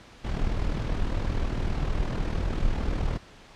brown noise with amplitude modulation, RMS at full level -24 dBFS, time 0.24-3.18 s, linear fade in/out 10 ms, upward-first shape sine, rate 39.8 Hz, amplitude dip 55%, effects pink hiss -50 dBFS RMS until 3.55 s + low-pass 5000 Hz 12 dB/octave

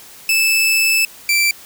sawtooth tone pair in turn, 2627 / 2340 Hz, E7 / D7, -7 / -7 cents, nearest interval major second, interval 200 cents, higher first, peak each -9 dBFS, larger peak neither, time 0.29-1.05 / 1.29-1.51 s, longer first, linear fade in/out 2 ms, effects white hiss -40 dBFS RMS until 1.65 s

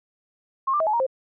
sine tone with pitch steps, 1073 / 1186 / 643 / 852 / 938 / 527 Hz, C6 / D6 / E5 / G#5 / A#5 / C5, +43 / +17 / -43 / +44 / +11 / +12 cents, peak -19 dBFS, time 0.67-1.066 s, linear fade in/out 10 ms, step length 66 ms, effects none

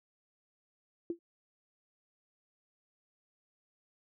sine tone with exponential decay, 340 Hz, F4, 46 cents flat, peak -28 dBFS, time 1.1-1.19 s, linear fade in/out 2 ms, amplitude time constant 18 ms, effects none

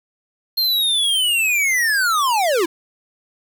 square linear sweep, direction down, 4241 to 310 Hz, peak -16 dBFS, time 0.57-2.66 s, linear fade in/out 10 ms, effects 7-bit

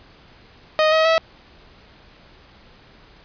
sawtooth tone with pitch steps, 622 / 635.8 / 649.9 Hz, D#5 / D#5 / E5, -1 / +37 / -25 cents, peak -10 dBFS, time 0.79-1.18 s, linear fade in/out 0 ms, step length 130 ms, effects pink hiss -49 dBFS RMS until 3.24 s + resampled to 11025 Hz

